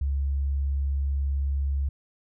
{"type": "tone", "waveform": "sine", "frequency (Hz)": 69.3, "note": "C#2", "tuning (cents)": 0, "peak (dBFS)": -23, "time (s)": [0.01, 1.89], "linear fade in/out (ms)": 5, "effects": []}